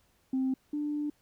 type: tone pair in turn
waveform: sine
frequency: 262.3 / 295.8 Hz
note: C4 / D4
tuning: +4 / +13 cents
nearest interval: major second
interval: 209 cents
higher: second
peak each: -25 / -29 dBFS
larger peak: first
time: 0.33-0.54 / 0.73-1.1 s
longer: second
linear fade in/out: 5 ms
effects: tanh soft clip ceiling -23 dBFS + pink hiss -69 dBFS RMS until 1.21 s